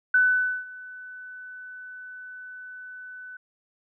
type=tone with ADSR envelope; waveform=sine; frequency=1500 Hz; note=F#6; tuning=23 cents sharp; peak=-15 dBFS; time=0.14-3.37 s; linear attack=5 ms; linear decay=500 ms; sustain=-23 dB; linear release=5 ms; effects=none